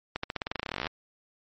accelerating click train, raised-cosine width 0.3 ms, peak -14 dBFS, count 22, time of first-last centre 0.16-0.869 s, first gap 74 ms, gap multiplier 0.91, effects MP3 32 kbps

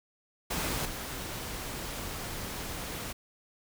pink noise with level steps, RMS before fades -32 / -38 dBFS, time 0.5-3.13 s, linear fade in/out 10 ms, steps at 0.85 s, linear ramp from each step 5 ms, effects none

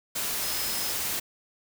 sine tone in noise, 5120 Hz, D#8, 49 cents sharp, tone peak -36 dBFS, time 0.42-0.92 s, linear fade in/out 10 ms, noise white, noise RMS -30 dBFS, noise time 0.15-1.2 s, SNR -9 dB, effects none

